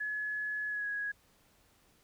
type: tone with pitch glide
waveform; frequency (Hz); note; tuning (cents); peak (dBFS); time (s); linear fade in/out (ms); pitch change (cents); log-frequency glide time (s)
sine; 1700 to 1664.1; G#6 to G#6; +40 to +3; -33; 0-1.12; 10; -37; 0.68-0.87
effects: pink hiss -67 dBFS RMS until 2.03 s